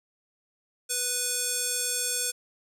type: tone with band-pass filter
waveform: square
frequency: 493.9 Hz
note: B4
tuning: in tune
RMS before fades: -29 dBFS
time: 0.89-2.32 s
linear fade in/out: 20 ms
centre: 8500 Hz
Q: 2.2
effects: none